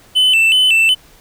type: tone with vibrato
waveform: triangle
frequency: 2839 Hz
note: F7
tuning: 28 cents sharp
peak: -7 dBFS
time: 0.15-0.95 s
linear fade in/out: 20 ms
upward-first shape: square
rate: 2.7 Hz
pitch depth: 110 cents each way
effects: pink hiss -46 dBFS RMS until 1.2 s